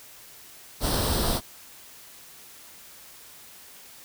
pink noise with comb filter, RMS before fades -25 dBFS, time 0.8-1.41 s, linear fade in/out 50 ms, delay 0.22 ms, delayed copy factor +0.65, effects white hiss -48 dBFS RMS until 4.04 s

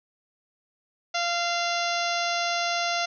harmonic tone, 691 Hz, F5, 19 cents flat, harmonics 1 / 2 / 3 / 4 / 5 / 6 / 7 / 8 / 9, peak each -28 / -31 / -33 / -34 / -35 / -36 / -36 / -37 / -38 dBFS, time 1.14-3.06 s, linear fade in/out 10 ms, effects none

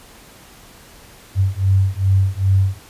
sine beating tone pair, 95 / 97.5 Hz, F#2 / G2, +46 / -9 cents, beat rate 2.5 Hz, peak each -16 dBFS, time 1.35-2.79 s, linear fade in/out 50 ms, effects pink hiss -44 dBFS RMS until 2.89 s + resampled to 32000 Hz

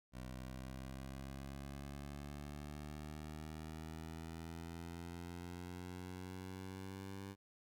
15% pulse exponential sweep, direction up, 63 to 98.5 Hz, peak -40 dBFS, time 0.12-7.36 s, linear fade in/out 50 ms, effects none

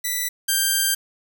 5% pulse tone pair in turn, 1975.5 / 1580.6 Hz, B6 / G6, 0 / +14 cents, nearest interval major third, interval 386 cents, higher first, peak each -12 / -7 dBFS, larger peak second, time 0.04-0.29 / 0.48-0.95 s, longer second, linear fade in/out 10 ms, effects none

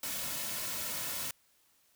white noise with comb filter, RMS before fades -37 dBFS, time 0.03-1.31 s, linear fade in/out 2 ms, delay 2.5 ms, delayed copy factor -0.5, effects white hiss -69 dBFS RMS until 1.95 s

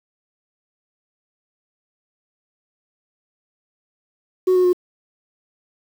sine tone with pitch steps, 370 / 364.7 / 359.5 Hz, F#4 / F#4 / F#4, 0 / -25 / -50 cents, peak -10 dBFS, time 4.47-4.731 s, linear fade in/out 10 ms, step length 87 ms, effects tanh soft clip ceiling -11 dBFS + 7-bit

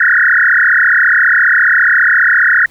sine tone with frequency modulation, 1661.2 Hz, G#6, in tune, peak -6 dBFS, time 0-2.66 s, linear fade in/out 5 ms, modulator 34.7 Hz, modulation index 7.3, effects pink hiss -47 dBFS RMS until 2.7 s

